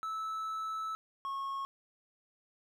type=tone pair in turn; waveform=triangle; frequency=1308 / 1092.9 Hz; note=E6 / C#6; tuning=-14 / -25 cents; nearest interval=minor third; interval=311 cents; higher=first; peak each=-33 / -33 dBFS; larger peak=neither; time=0.03-0.95 / 1.25-1.65 s; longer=first; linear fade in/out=0 ms; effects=none